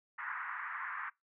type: band-pass noise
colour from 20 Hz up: white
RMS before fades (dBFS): -41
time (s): 0.18-1.1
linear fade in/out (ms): 10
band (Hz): 990 to 1900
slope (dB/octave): 48
effects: noise-tail reverb RT60 0.2 s tail -24 dB re dry